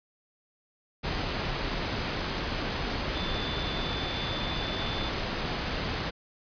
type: tone in noise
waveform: sine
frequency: 3520 Hz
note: A7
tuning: in tune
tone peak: -37 dBFS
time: 3.14-5.1 s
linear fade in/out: 20 ms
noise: pink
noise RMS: -31 dBFS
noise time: 1.03-6.11 s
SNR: -9 dB
effects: resampled to 11025 Hz